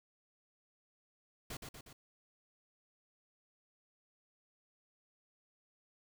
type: noise with echo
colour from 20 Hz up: pink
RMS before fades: -44 dBFS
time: 1.5-1.57 s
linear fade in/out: 5 ms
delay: 120 ms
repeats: 3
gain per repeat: -4 dB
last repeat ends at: 1.93 s
effects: none